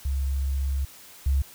sine tone pair in turn, 68.1 / 68.4 Hz, C#2 / C#2, -30 / -23 cents, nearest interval unison, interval 7 cents, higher second, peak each -23 / -19 dBFS, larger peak second, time 0.05-0.85 / 1.26-1.42 s, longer first, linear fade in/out 5 ms, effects white hiss -48 dBFS RMS until 1.54 s

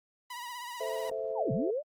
sawtooth tone with vibrato, 972 Hz, B5, 28 cents flat, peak -35 dBFS, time 0.3-1.1 s, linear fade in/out 5 ms, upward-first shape triangle, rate 16 Hz, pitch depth 65 cents each way
sine chord, A minor, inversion none, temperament equal, 440 / 523.3 / 659.3 Hz, A4 / C5 / E5, 0 / 0 / 0 cents, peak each -36 dBFS, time 0.8-1.71 s, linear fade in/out 10 ms
sine linear two-way sweep, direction down then up, 1010 to 114 to 629 Hz, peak -29 dBFS, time 1.35-1.83 s, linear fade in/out 50 ms, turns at 1.52 s
effects Opus 24 kbps

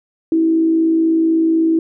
sine tone with frequency modulation, 325.5 Hz, E4, 22 cents flat, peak -11 dBFS, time 0.32-1.79 s, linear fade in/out 2 ms, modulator 56.1 Hz, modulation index 0.26, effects none

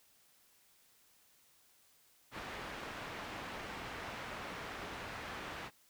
white low-pass noise, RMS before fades -45 dBFS, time 2.31-5.71 s, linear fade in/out 50 ms, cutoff 1900 Hz, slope 12 dB/octave, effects white hiss -68 dBFS RMS until 5.89 s

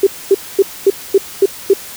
sine tone bursts, 392 Hz, G4, in tune, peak -4 dBFS, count 7, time 0.03-1.736 s, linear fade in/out 5 ms, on 38 ms, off 240 ms, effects white hiss -31 dBFS RMS until 1.96 s

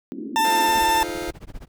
white band-pass noise, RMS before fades -33 dBFS, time 0.12-0.79 s, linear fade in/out 0 ms, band 210 to 360 Hz, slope 48 dB/octave
40% pulse tone with vibrato, 892 Hz, A5, 23 cents sharp, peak -16 dBFS, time 0.36-1.03 s, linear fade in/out 0 ms, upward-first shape sine, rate 18 Hz, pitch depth 15 cents each way
sawtooth chord, F dominant seventh, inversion third, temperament just, 314.3 / 349.2 / 436.5 / 523.8 Hz, Eb4 / F4 / A4 / C5, +18 / 0 / -14 / +2 cents, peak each -29 / -26 / -31 / -30 dBFS, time 0.44-1.31 s, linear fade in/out 10 ms
brown noise with tremolo, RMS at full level -34 dBFS, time 0.68-1.68 s, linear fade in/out 10 ms, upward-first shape sine, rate 15 Hz, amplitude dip 100%
effects none

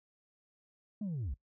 sine linear sweep, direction down, 220 to 51.91 Hz, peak -32 dBFS, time 1.01-1.34 s, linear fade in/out 5 ms, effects noise-tail reverb RT60 0.1 s tail -20 dB re dry + tanh soft clip ceiling -33 dBFS

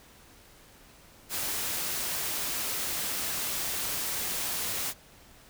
white noise, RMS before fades -32 dBFS, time 1.29-4.94 s, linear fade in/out 50 ms, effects pink hiss -55 dBFS RMS until 5.49 s

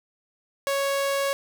sawtooth tone, 554.4 Hz, C#5, in tune, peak -19 dBFS, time 0.67-1.33 s, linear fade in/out 0 ms, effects none

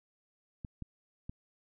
clicks, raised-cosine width 5 ms, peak -28 dBFS, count 3, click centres 0.648 / 0.823 / 1.295 s, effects none

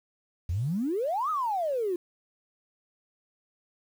triangle exponential two-way sweep, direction up then down, 77.78 to 1300 to 341.1 Hz, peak -22 dBFS, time 0.49-1.96 s, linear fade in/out 5 ms, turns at 1.3 s, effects tanh soft clip ceiling -24 dBFS + 9-bit

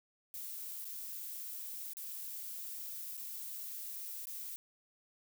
violet noise with dropouts, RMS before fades -44 dBFS, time 0.34-4.56 s, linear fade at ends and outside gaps 0 ms, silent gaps 0.845-0.853 / 1.934-1.969 / 3.169-3.176 / 4.255-4.271 s, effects none

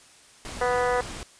pink noise, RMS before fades -37 dBFS, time 0.45-1.23 s, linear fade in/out 0 ms
harmonic tone, 246.9 Hz, B3, in tune, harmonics 2 / 3 / 4 / 5 / 6 / 7 / 8, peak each -24 / -28 / -30 / -32 / -34 / -35 / -36 dBFS, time 0.61-1.01 s, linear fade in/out 5 ms
effects white hiss -53 dBFS RMS until 1.39 s + resampled to 22050 Hz

